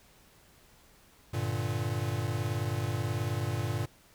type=chord; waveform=square; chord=G minor; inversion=none; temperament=equal; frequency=98 / 116.54 / 146.83 Hz; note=G2 / Bb2 / D3; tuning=0 / 0 / 0 cents; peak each=-35 / -33 / -38 dBFS; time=1.33-3.86 s; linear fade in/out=10 ms; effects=pink hiss -60 dBFS RMS until 4.14 s